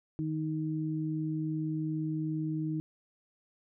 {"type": "tone pair together", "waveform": "sine", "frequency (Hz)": [155.56, 313], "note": ["D#3", "D#4"], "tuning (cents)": [0, 10], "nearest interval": "octave", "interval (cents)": 1210, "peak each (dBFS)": [-33, -33], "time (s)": [0.19, 2.8], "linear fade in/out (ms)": 0, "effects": []}